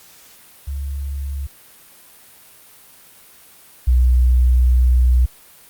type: tone pair in turn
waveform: sine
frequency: 69.7 / 62.1 Hz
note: C#2 / B1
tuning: +10 / +10 cents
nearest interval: major second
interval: 200 cents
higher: first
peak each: -22 / -10 dBFS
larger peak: second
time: 0.67-1.47 / 3.87-5.26 s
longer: second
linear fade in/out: 10 ms
effects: white hiss -46 dBFS RMS until 5.69 s + Opus 48 kbps